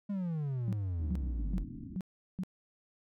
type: exponential sweep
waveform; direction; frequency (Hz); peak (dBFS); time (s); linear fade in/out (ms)
triangle; down; 207.7 to 43; -30; 0.09-1.64; 10
type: tone bursts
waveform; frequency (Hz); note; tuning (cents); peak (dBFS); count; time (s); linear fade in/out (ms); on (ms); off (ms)
sine; 185; F#3; 0; -32; 5; 0.68-2.435; 0; 47; 380
type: low-pass noise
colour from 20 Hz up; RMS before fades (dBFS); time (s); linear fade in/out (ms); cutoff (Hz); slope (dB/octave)
white; -45; 0.99-1.97; 10; 320; 96
effects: none